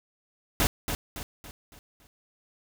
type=noise with echo; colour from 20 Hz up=pink; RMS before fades=-23 dBFS; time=0.6-0.67 s; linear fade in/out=0 ms; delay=280 ms; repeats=5; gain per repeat=-7 dB; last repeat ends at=2.07 s; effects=none